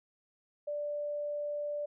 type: tone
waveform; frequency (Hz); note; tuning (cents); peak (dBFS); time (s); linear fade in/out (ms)
sine; 587.3; D5; 0; -33; 0.67-1.86; 10
effects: none